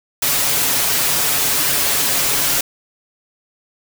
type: noise with comb filter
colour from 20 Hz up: white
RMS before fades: -17 dBFS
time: 0.22-2.61 s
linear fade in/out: 5 ms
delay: 7.1 ms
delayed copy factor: +0.65
effects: none